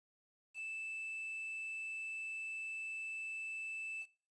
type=tone with quantisation; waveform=triangle; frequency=2637 Hz; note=E7; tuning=in tune; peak=-40 dBFS; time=0.54-4.06 s; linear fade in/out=50 ms; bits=10; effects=noise-tail reverb RT60 0.4 s tail -20 dB re dry + resampled to 22050 Hz